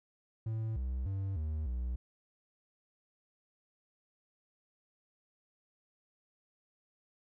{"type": "tone with pitch steps", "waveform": "triangle", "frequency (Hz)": [111.1, 63.9, 97.1, 77.4, 61.4], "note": ["A2", "C2", "G2", "D#2", "B1"], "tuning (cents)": [17, -40, -16, -9, -9], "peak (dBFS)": -31, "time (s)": [0.46, 1.96], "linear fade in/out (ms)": 5, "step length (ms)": 300, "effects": []}